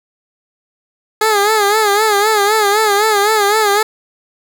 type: tone with vibrato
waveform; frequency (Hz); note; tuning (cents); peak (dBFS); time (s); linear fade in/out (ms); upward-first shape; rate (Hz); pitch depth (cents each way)
15% pulse; 419.8; G#4; +19; -4; 1.21-3.83; 5; sine; 3.9; 88
effects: none